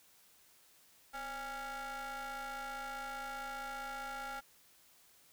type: ring-modulated tone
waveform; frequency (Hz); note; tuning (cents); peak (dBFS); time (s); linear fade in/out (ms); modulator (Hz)
40% pulse; 281.9; C#4; +29; -37; 1.13-4.41; 20; 1100
effects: white hiss -65 dBFS RMS until 5.32 s